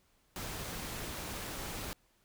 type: noise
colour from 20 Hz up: pink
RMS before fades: -41 dBFS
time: 0.36-1.93 s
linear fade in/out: 0 ms
effects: pink hiss -71 dBFS RMS until 2.24 s